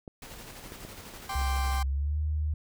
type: clicks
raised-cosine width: 2 ms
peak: -28 dBFS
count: 3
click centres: 0.078 / 0.721 / 0.85 s
type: noise with tremolo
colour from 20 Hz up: pink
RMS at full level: -44 dBFS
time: 0.22-1.79 s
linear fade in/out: 2 ms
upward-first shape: square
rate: 12 Hz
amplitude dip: 30%
type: chord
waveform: 35% pulse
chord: G suspended fourth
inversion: none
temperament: equal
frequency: 784 / 1046.5 / 1174.7 Hz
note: G5 / C6 / D6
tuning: 0 / 0 / 0 cents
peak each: -33 / -36 / -37 dBFS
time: 1.29-1.83 s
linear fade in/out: 5 ms
type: tone with pitch glide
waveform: sine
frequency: 66.6 to 76.06 Hz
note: C2 to D#2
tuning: +31 to -39 cents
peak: -26 dBFS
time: 1.35-2.54 s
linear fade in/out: 5 ms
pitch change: +230 cents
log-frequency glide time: 1.84-2.18 s
effects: none